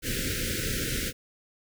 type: band-stop noise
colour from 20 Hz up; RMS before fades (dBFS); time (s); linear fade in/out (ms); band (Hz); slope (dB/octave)
pink; -30; 0.02-1.13; 50; 540 to 1400; 96
effects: none